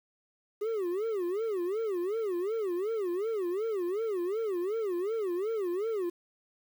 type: tone with vibrato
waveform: triangle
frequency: 397.6 Hz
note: G4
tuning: 25 cents sharp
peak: -27 dBFS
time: 0.61-6.1 s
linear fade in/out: 10 ms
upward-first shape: sine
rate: 2.7 Hz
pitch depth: 240 cents each way
effects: 9-bit